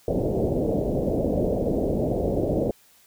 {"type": "low-pass noise", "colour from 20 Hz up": "white", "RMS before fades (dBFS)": -24, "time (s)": [0.08, 2.71], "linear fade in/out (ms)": 2, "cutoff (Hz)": 620, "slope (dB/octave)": 48, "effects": ["white hiss -57 dBFS RMS until 3.06 s"]}